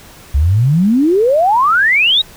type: exponential sweep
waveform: sine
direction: up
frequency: 65.41 to 3900 Hz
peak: -8 dBFS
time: 0.34-2.22 s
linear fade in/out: 10 ms
effects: pink hiss -39 dBFS RMS until 2.36 s